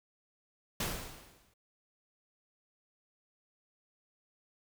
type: noise with exponential decay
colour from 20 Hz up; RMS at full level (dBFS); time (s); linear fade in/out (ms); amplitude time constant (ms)
pink; -32; 0.8-1.54; 5; 160
effects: none

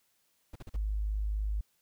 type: noise bursts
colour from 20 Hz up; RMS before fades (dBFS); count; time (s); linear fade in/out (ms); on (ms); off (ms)
brown; -43; 4; 0.53-0.764; 5; 27; 42
type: tone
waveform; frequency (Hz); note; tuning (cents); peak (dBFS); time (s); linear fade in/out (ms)
sine; 51.91; G#1; 0; -29; 0.74-1.61; 5
effects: white hiss -73 dBFS RMS until 1.81 s

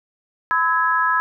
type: tone cluster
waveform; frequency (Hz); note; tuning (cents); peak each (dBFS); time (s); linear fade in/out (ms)
sine; 1011 / 1298 / 1662; B5 / E6 / G#6; +40 / -27 / +1; -20; 0.51-1.2; 0
effects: none

